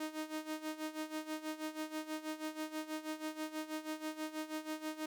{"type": "tone with tremolo", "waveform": "sawtooth", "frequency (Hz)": 310.8, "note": "D#4", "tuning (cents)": -2, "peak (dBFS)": -33, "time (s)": [0, 5.06], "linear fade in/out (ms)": 5, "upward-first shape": "sine", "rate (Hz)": 6.2, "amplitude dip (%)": 80, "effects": []}